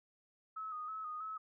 sine tone with vibrato, 1265 Hz, D#6, 28 cents sharp, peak -40 dBFS, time 0.56-1.38 s, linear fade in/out 10 ms, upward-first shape square, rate 3.1 Hz, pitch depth 38 cents each way, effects none

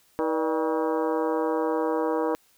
harmonic tone with a mistuned harmonic, 159.7 Hz, D#3, 45 cents sharp, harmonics 2 / 3 / 4 / 5 / 6 / 7 / 8 / 9 / 10, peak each -28 / -26 / -32 / -35 / -32 / -37 / -41 / -47 / -45 dBFS, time 0.19-2.35 s, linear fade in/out 0 ms, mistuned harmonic 4, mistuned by -110 cents, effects white hiss -62 dBFS RMS until 2.57 s

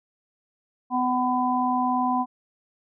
harmonic tone, 251 Hz, B3, 28 cents sharp, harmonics 1 / 3 / 4, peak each -25 / -25 / -25 dBFS, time 0.9-2.26 s, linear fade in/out 50 ms, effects none

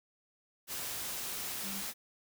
sine tone in noise, 196 Hz, G3, in tune, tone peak -43 dBFS, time 1.62-1.83 s, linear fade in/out 50 ms, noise white, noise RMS -39 dBFS, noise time 0.67-1.94 s, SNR -7 dB, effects none

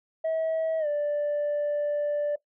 sine tone with pitch glide, 644 to 587.1 Hz, E5 to D5, -41 to -1 cents, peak -22 dBFS, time 0.24-2.36 s, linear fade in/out 10 ms, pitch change -160 cents, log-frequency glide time 0.79-0.87 s, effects noise-tail reverb RT60 0.1 s tail -18 dB re dry + tanh soft clip ceiling -23 dBFS

